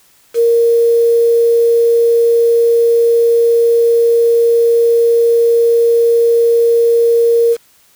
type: tone with quantisation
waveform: sine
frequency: 466.2 Hz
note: A#4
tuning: in tune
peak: -7 dBFS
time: 0.34-7.57 s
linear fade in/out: 50 ms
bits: 5
effects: white hiss -50 dBFS RMS until 7.95 s